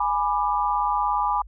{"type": "chord", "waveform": "sine", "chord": "G# diminished", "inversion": "none", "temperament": "equal with one note detuned", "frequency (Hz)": [830.6, 987.8, 1186.3], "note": ["G#5", "B5", "D6"], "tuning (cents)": [0, 0, 17], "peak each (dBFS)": [-24, -24, -26], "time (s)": [0, 1.42], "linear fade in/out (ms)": 5, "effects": ["added 50 Hz sine -41 dBFS peak until 1.47 s"]}